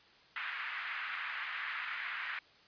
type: band-pass noise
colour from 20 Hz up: white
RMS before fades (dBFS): -40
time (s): 0.36-2.39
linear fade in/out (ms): 2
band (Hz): 1300 to 2200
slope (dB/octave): 24
effects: white hiss -62 dBFS RMS until 2.67 s + resampled to 11025 Hz